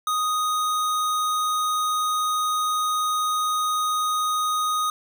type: tone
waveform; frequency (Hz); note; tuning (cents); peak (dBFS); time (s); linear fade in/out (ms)
square; 1244.5; D#6; 0; -22; 0.07-4.9; 2
effects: none